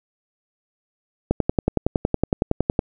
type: click train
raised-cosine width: 2 ms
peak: -4 dBFS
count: 17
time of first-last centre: 1.31-2.791 s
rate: 10.8 Hz
effects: none